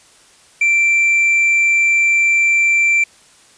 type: tone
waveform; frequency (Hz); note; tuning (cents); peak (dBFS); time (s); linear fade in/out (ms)
triangle; 2349; D7; 0; -9; 0.61-3.04; 5
effects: white hiss -48 dBFS RMS until 3.57 s + resampled to 22050 Hz